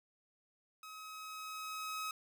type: tone with level ramp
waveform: sawtooth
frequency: 1274 Hz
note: D#6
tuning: 41 cents sharp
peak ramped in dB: -45 to -34 dBFS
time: 0.83-2.11 s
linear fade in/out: 2 ms
effects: none